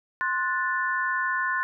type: tone cluster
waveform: sine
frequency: 1049 / 1471 / 1759 Hz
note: C6 / F#6 / A6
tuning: +4 / -11 / -1 cents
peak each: -28 dBFS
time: 0.21-1.63 s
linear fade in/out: 0 ms
effects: none